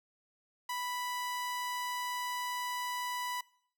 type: tone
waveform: sawtooth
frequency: 987.8 Hz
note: B5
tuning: in tune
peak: -31 dBFS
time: 0.69-3.41 s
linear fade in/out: 5 ms
effects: noise-tail reverb RT60 0.6 s tail -22 dB re dry

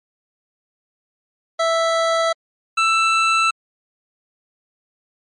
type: tone pair in turn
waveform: 25% pulse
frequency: 659.3 / 1327.8 Hz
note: E5 / E6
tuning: 0 / +12 cents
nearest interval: octave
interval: 1212 cents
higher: second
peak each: -12 / -10 dBFS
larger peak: second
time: 1.59-2.33 / 2.77-3.51 s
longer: neither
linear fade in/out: 10 ms
effects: low-pass 6000 Hz 12 dB/octave + MP3 48 kbps

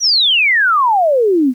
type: exponential sweep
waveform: sine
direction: down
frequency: 6010 to 238 Hz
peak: -9 dBFS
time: 0-1.54 s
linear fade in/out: 50 ms
effects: 8-bit

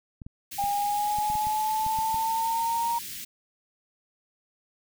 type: clicks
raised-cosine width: 5 ms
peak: -28 dBFS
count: 10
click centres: 0.218 / 0.265 / 0.64 / 1.186 / 1.301 / 1.354 / 1.47 / 1.865 / 1.988 / 2.144 s
type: band-stop noise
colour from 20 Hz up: white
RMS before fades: -38 dBFS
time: 0.51-3.25 s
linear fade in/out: 10 ms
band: 300 to 1900 Hz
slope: 24 dB/octave
type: linear sweep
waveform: sine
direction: up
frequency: 804 to 938 Hz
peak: -24 dBFS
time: 0.58-2.99 s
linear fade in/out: 10 ms
effects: none

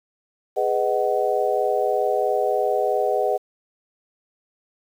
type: chord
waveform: sine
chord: G# minor seventh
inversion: none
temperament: just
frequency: 415.3 / 498.4 / 623 / 747.5 Hz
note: G#4 / B4 / D#5 / F#5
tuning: 0 / +16 / +2 / +17 cents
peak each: -24 dBFS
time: 0.56-3.38 s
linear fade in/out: 20 ms
effects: 8-bit

